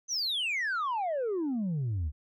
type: exponential sweep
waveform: sine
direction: down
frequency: 6280 to 69.1 Hz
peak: -26 dBFS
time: 0.08-2.12 s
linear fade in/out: 50 ms
effects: tanh soft clip ceiling -27 dBFS